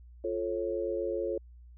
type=chord; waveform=sine; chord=F augmented; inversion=none; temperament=just; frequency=349.2 / 436.5 / 545.7 Hz; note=F4 / A4 / C#5; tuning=0 / -14 / -27 cents; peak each=-34 dBFS; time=0.24-1.38 s; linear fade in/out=5 ms; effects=added 60 Hz sine -49 dBFS peak until 1.77 s